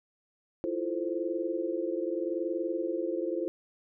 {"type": "chord", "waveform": "sine", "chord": "F major seventh", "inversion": "third", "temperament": "equal with one note detuned", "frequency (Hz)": [329.6, 350.4, 440, 523.3], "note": ["E4", "F4", "A4", "C5"], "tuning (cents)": [0, 6, 0, 0], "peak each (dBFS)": [-34, -33, -38, -35], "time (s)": [0.64, 3.48], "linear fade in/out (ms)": 0, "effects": []}